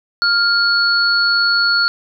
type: tone pair together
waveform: sine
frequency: 1402 / 4401 Hz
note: F6 / C#8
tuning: +6 / -13 cents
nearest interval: octave + minor sixth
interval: 1981 cents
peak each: -14 / -15 dBFS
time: 0.22-1.88 s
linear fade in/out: 0 ms
effects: none